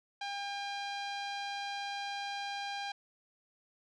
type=tone with low-pass filter; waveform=sawtooth; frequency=803 Hz; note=G5; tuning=41 cents sharp; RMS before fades=-39 dBFS; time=0.21-2.92 s; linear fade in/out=5 ms; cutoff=4300 Hz; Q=1.9; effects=none